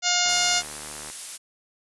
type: harmonic tone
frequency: 712 Hz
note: F5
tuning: 33 cents sharp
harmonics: 1 / 2 / 3 / 4 / 5 / 6 / 7 / 8 / 9 / 10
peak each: -29 / -29 / -29 / -29 / -29 / -29 / -29 / -29 / -29 / -29 dBFS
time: 0.02-0.63 s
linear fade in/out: 50 ms
type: click train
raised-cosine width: 0.5 ms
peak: -25 dBFS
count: 64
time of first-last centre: 0.26-1.1 s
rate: 75 Hz
type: noise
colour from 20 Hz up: blue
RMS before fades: -33 dBFS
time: 0.28-1.38 s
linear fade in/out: 20 ms
effects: resampled to 24000 Hz